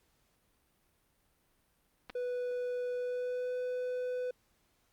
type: clicks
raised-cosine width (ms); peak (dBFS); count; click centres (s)
0.3; -28; 2; 2.097 / 2.101
type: tone with pitch glide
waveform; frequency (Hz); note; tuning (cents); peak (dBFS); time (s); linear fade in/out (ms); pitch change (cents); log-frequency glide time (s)
triangle; 493.9 to 499.9; B4 to B4; 0 to +21; -31; 2.15-4.31; 5; +21; 2.96-3.56
effects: pink hiss -73 dBFS RMS until 4.92 s + Opus 48 kbps